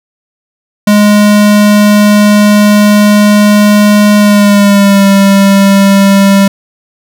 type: tone with pitch glide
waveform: square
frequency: 207.7 to 197.18 Hz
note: G#3 to G3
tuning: 0 to +10 cents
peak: -3 dBFS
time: 0.87-6.48 s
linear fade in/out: 5 ms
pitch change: -90 cents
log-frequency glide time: 4.18-5.06 s
effects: none